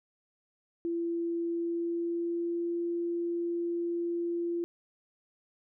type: tone with pitch glide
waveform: sine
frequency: 338.4 to 342.7 Hz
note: E4 to F4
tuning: +45 to -33 cents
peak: -29 dBFS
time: 0.85-4.64 s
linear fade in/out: 0 ms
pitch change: +22 cents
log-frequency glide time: 1.45-2.8 s
effects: none